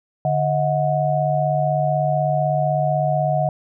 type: tone cluster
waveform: sine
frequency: 146.8 / 633 / 729 Hz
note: D3 / D#5 / F#5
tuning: 0 / +30 / -26 cents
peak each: -21 dBFS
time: 0.25-3.49 s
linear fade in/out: 2 ms
effects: none